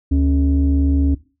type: tone pair together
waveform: sine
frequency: 73 / 275.6 Hz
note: D2 / C#4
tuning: -10 / -10 cents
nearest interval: octave + major seventh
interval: 2300 cents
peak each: -13 / -16 dBFS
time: 0.11-1.15 s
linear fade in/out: 10 ms
effects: noise-tail reverb RT60 0.3 s tail -17 dB re dry + tanh soft clip ceiling -8 dBFS